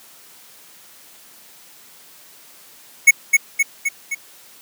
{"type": "tone with echo", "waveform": "square", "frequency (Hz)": 2208, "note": "C#7", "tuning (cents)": -7, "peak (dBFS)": -5, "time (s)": [3.07, 3.11], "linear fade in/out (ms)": 10, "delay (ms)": 260, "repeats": 4, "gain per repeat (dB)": -4, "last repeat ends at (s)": 4.15, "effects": ["white hiss -46 dBFS RMS until 4.61 s", "high-pass 150 Hz 12 dB/octave"]}